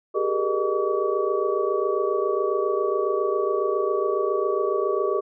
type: tone cluster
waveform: sine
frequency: 389.1 / 416.4 / 470.7 / 611 / 1138 Hz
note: G4 / G#4 / A#4 / D#5 / C#6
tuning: -13 / +5 / +17 / -32 / +45 cents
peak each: -25 / -26 / -28 / -29 / -29 dBFS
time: 0.14-5.21 s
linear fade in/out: 20 ms
effects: none